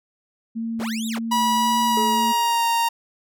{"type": "tone with vibrato", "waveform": "sine", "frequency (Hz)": 225.5, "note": "A3", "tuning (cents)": 43, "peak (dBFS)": -24, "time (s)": [0.55, 2.33], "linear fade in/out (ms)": 20, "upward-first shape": "sine", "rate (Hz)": 1.8, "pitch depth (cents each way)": 21}
{"type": "linear two-way sweep", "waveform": "20% pulse", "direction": "up then down", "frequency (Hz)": [36.92, 3951, 36.92], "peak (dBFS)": -25, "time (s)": [0.79, 1.19], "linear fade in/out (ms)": 10, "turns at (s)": 1.07}
{"type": "tone with pitch glide", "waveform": "45% pulse", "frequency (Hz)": [972, 929.2], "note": ["B5", "A#5"], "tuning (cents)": [-28, -6], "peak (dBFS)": -18, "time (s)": [1.31, 2.89], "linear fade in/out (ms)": 10, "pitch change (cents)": -78, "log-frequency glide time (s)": [1.83, 2.65]}
{"type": "tone with exponential decay", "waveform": "triangle", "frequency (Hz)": 428.4, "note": "A4", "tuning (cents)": -46, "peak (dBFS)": -22, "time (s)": [1.97, 2.89], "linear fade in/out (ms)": 2, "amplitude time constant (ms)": 200}
{"effects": []}